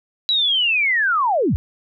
sine linear sweep, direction down, 3951 to 46.25 Hz, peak -15 dBFS, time 0.29-1.56 s, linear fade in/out 0 ms, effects none

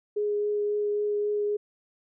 sine tone with vibrato, 415.3 Hz, G#4, in tune, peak -24 dBFS, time 0.16-1.57 s, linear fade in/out 10 ms, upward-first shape triangle, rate 3.7 Hz, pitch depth 10 cents each way, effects none

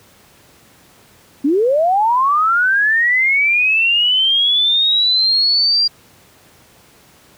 sine linear sweep, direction up, 261.6 to 4787 Hz, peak -11 dBFS, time 1.44-5.88 s, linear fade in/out 10 ms, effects pink hiss -48 dBFS RMS until 7.37 s + high-pass 80 Hz 12 dB/octave

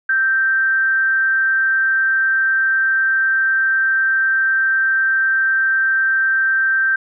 sine tone with frequency modulation, 1568 Hz, G6, in tune, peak -13 dBFS, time 0.09-6.96 s, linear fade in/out 5 ms, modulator 248 Hz, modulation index 0.23, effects none

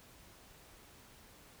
silence, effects pink hiss -59 dBFS RMS until 1.6 s

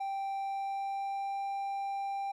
triangle tone with pitch glide, 784 to 790.8 Hz, G5 to G5, 0 to +15 cents, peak -31 dBFS, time 0-2.32 s, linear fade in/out 10 ms, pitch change +15 cents, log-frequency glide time 0.36-1.44 s, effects none

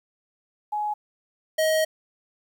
sine / square tone pair in turn, 840 / 630.9 Hz, G#5 / D#5, +19 / +24 cents, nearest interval perfect fourth, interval 495 cents, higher first, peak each -24 / -20 dBFS, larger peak second, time 0.72-0.94 / 1.58-1.85 s, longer second, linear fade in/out 10 ms, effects 10-bit

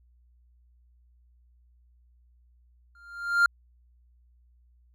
triangle tone with exponential growth, 1396.9 Hz, F6, in tune, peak -13 dBFS, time 2.95-3.46 s, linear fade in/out 2 ms, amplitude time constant 110 ms, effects added 60 Hz sine -58 dBFS peak until 4.94 s

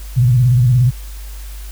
sine tone with vibrato, 123.47 Hz, B2, in tune, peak -8 dBFS, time 0.16-0.91 s, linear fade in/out 20 ms, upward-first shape square, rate 17 Hz, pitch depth 88 cents each way, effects added 50 Hz sine -27 dBFS peak until 1.71 s + white hiss -40 dBFS RMS until 1.71 s

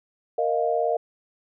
sine chord, Bb suspended fourth, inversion none, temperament just, 466.2 / 621.6 / 699.2 Hz, Bb4 / Eb5 / F5, 0 / -2 / +2 cents, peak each -25 dBFS, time 0.38-0.97 s, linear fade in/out 5 ms, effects none

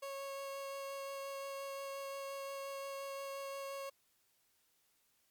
30% pulse tone with vibrato, 550 Hz, C#5, 14 cents flat, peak -39 dBFS, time 0.02-3.9 s, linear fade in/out 10 ms, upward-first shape sine, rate 5.7 Hz, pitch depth 8 cents each way, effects white hiss -75 dBFS RMS until 5.3 s + MP3 96 kbps

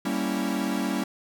45% pulse chord, G diminished seventh, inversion none, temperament equal, 196 / 233.1 / 277.2 / 329.6 Hz, G3 / Bb3 / Db4 / Fb4, 0 / 0 / 0 / 0 cents, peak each -30 / -31 / -30 / -33 dBFS, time 0.05-1.04 s, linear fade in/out 5 ms, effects none

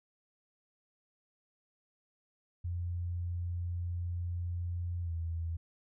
sine tone with pitch glide, 87.31 to 83.08 Hz, F2 to E2, 0 to +14 cents, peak -33 dBFS, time 2.64-5.57 s, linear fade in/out 10 ms, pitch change -86 cents, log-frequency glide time 5.02-5.12 s, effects none

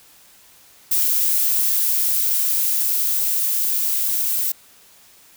violet noise with level ramp, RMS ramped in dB -18 to -21 dBFS, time 0.91-4.52 s, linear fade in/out 5 ms, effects white hiss -50 dBFS RMS until 5.36 s

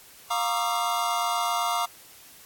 square tone cluster, 704 / 937 / 1122 / 1210 / 1347 Hz, F5 / A#5 / C#6 / D#6 / E6, +14 / +9 / +21 / -49 / +37 cents, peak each -30 / -30 / -33 / -31 / -35 dBFS, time 0.3-1.86 s, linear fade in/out 10 ms, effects white hiss -50 dBFS RMS until 2.45 s + AAC 64 kbps

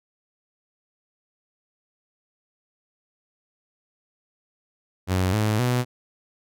sawtooth tone with pitch steps, 92.8 / 107.22 / 123.87 Hz, F#2 / A2 / B2, +6 / -44 / +6 cents, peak -16 dBFS, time 5.07-5.85 s, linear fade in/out 50 ms, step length 260 ms, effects none

